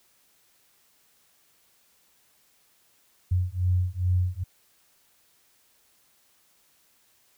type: beating tone pair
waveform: sine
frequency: 89.5 / 91.9 Hz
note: F2 / F#2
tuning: +43 / -11 cents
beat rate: 2.4 Hz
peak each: -25 dBFS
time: 3.31-4.44 s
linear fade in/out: 10 ms
effects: white hiss -64 dBFS RMS until 7.37 s